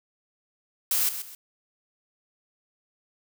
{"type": "noise with echo", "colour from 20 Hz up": "blue", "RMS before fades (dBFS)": -24, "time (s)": [0.91, 1.09], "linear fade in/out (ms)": 2, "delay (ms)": 130, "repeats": 2, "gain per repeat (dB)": -10, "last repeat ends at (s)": 1.35, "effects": []}